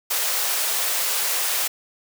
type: high-pass noise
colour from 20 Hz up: white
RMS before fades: -23 dBFS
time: 0.1-1.68 s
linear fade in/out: 10 ms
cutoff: 450 Hz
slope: 24 dB/octave
effects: none